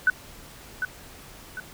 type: tone with echo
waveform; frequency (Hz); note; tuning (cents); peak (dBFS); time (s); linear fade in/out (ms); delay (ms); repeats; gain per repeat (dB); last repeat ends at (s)
sine; 1497; F#6; +20; -15; 0.07-0.1; 2; 750; 2; -8; 1.6
effects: pink hiss -46 dBFS RMS until 1.73 s